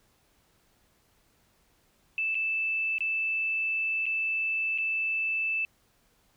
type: tone with dropouts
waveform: sine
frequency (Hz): 2637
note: E7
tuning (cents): 0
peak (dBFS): -26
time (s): 2.18-5.65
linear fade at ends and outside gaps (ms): 1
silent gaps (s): 2.346-2.352 / 2.983-3.006 / 4.057-4.064 / 4.778-4.784
effects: pink hiss -67 dBFS RMS until 6.36 s